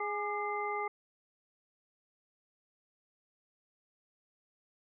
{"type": "harmonic tone with a mistuned harmonic", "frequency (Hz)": 415.3, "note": "G#4", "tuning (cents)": 0, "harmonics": [1, 2, 3, 5], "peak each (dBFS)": [-38, -37, -38, -40], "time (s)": [0, 0.88], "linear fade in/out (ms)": 5, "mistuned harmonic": 3, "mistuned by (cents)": -61, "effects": []}